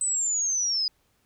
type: linear sweep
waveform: sine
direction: down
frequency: 8140 to 4924 Hz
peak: -23 dBFS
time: 0.01-0.88 s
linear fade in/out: 2 ms
effects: pink hiss -68 dBFS RMS until 1.25 s